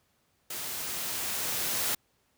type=noise with level ramp; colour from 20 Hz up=white; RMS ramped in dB=-37 to -29 dBFS; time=0.5-1.95 s; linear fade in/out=5 ms; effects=pink hiss -71 dBFS RMS until 2.37 s + high-pass 60 Hz 12 dB/octave